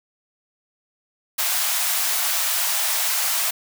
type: high-pass noise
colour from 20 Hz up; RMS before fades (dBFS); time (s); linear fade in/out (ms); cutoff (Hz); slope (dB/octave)
white; -22; 1.38-3.51; 10; 610; 96
effects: none